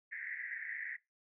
pink band-pass noise, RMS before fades -43 dBFS, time 0.11-0.97 s, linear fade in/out 20 ms, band 1700 to 2100 Hz, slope 96 dB/octave, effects noise-tail reverb RT60 0.2 s tail -20 dB re dry

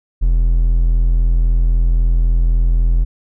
triangle tone, 41.88 Hz, E1, 28 cents sharp, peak -8 dBFS, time 0.21-3.05 s, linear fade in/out 20 ms, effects none

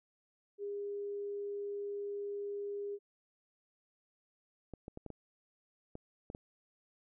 sine tone, 405.8 Hz, G#4, 40 cents flat, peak -37 dBFS, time 0.58-2.99 s, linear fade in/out 50 ms
clicks, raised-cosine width 2 ms, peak -31 dBFS, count 8, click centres 4.737 / 4.881 / 4.974 / 5.063 / 5.103 / 5.954 / 6.301 / 6.349 s
effects none

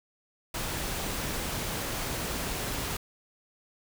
pink noise, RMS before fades -33 dBFS, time 0.54-2.97 s, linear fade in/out 5 ms, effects none

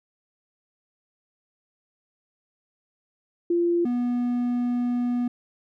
sine / triangle tone pair in turn, 344.6 / 243.7 Hz, F4 / B3, -23 / -23 cents, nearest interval tritone, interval 600 cents, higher first, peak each -19 / -20 dBFS, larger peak first, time 3.5-3.85 / 3.85-5.28 s, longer second, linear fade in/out 5 ms, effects none

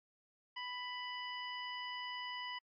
harmonic tone, 991 Hz, B5, 6 cents sharp, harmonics 1 / 2 / 3 / 5, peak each -45 / -46 / -46 / -54 dBFS, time 0.56-2.59 s, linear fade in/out 10 ms, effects AAC 48 kbps

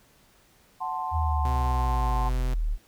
sine chord, F# diminished, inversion none, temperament equal, 740 / 880 / 1046.5 Hz, F#5 / A5 / C6, 0 / 0 / 0 cents, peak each -33 / -32 / -32 dBFS, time 0.8-2.3 s, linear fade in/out 20 ms
sine linear sweep, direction down, 82 to 34.86 Hz, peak -23 dBFS, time 1.11-2.78 s, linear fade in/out 50 ms
sawtooth tone, 126.9 Hz, B2, 47 cents sharp, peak -29 dBFS, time 1.45-2.54 s, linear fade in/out 0 ms
effects pink hiss -60 dBFS RMS until 2.87 s

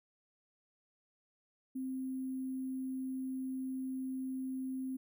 sine tone with sample-and-hold, 261.6 Hz, C4, in tune, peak -36 dBFS, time 1.75-4.97 s, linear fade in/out 10 ms, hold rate 11025 Hz, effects none

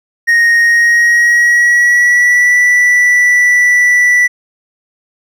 triangle tone with pitch glide, 1864.7 to 1965.3 Hz, A#6 to B6, 0 to -9 cents, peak -4 dBFS, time 0.27-4.28 s, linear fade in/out 20 ms, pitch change +91 cents, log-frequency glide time 0.6-2.57 s, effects none

